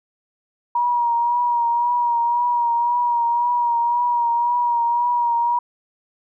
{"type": "tone with vibrato", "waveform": "sine", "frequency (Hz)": 953, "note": "A#5", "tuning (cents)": 38, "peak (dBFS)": -16, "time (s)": [0.75, 5.59], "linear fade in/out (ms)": 5, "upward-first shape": "triangle", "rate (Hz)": 1.9, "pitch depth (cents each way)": 33, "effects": []}